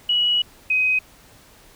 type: tone pair in turn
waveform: sine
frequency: 2923 / 2518 Hz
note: F#7 / D#7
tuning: -22 / +20 cents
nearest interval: minor third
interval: 258 cents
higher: first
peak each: -16 dBFS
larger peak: neither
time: 0.09-0.42 / 0.7-0.99 s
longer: first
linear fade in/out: 5 ms
effects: pink hiss -50 dBFS RMS until 1.75 s